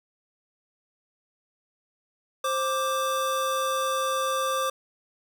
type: tone pair together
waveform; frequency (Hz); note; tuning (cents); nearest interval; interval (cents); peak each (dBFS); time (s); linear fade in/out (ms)
square; 527 / 1176.9; C5 / D6; +12 / +3; octave + major second; 1391; -29 / -27; 2.44-4.7; 5
effects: 10-bit